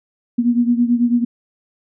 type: beating tone pair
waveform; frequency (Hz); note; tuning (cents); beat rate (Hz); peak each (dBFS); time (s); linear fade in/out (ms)
sine; 237.5 / 246.6; A#3 / B3; +33 / -2; 9.1; -14 / -18; 0.38-1.25; 10
effects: none